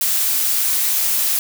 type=noise; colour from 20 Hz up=blue; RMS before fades=-18 dBFS; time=0.01-1.39 s; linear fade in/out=2 ms; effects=none